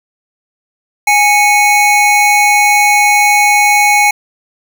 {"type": "tone pair together", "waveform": "square", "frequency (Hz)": [829, 2211], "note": ["G#5", "C#7"], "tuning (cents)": [-3, -5], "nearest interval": "octave + perfect fourth", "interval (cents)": 1698, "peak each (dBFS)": -10, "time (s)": [1.07, 4.11], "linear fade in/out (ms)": 5, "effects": []}